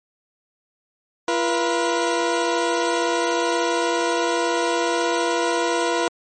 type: tone pair together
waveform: 20% pulse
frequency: 341.2 / 481.9 Hz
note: F4 / B4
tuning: -40 / -43 cents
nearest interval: tritone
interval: 597 cents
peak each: -17 dBFS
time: 1.28-6.08 s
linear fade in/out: 2 ms
effects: MP3 32 kbps